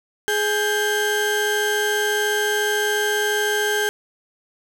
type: tone pair together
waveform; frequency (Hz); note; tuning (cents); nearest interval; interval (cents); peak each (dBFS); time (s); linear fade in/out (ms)
35% pulse; 419.2 / 1582.7; G#4 / G6; +16 / +16; octave + major seventh; 2300; -20; 0.28-3.89; 0
effects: none